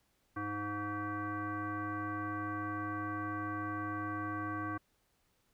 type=tone with frequency modulation; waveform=sine; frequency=724 Hz; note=F#5; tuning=38 cents flat; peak=-35 dBFS; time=0.36-4.78 s; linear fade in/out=10 ms; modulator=413 Hz; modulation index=2; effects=pink hiss -75 dBFS RMS until 5.53 s